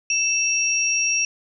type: tone pair together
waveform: sine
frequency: 2654 / 5635 Hz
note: E7 / F8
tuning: +11 / +15 cents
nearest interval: octave + minor second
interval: 1304 cents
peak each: -21 dBFS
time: 0.1-1.25 s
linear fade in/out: 2 ms
effects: none